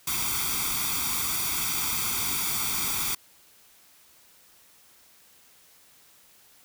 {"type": "noise with comb filter", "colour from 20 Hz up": "white", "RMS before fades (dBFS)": -28, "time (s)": [0.07, 3.15], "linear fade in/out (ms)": 5, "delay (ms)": 0.86, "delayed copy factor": 0.8, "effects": ["white hiss -57 dBFS RMS until 6.64 s"]}